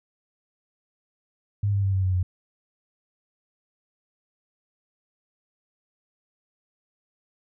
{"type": "tone with pitch steps", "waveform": "sine", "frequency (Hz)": [101.8, 99.53, 97.32, 95.15, 93.03, 90.96], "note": ["G#2", "G2", "G2", "F#2", "F#2", "F#2"], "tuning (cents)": [-34, 27, -12, 49, 10, -29], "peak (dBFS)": -20, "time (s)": [1.63, 2.23], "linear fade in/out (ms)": 5, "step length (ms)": 100, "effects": []}